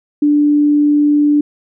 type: tone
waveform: sine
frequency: 294 Hz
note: D4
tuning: 2 cents sharp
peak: -8 dBFS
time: 0.22-1.41 s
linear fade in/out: 5 ms
effects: none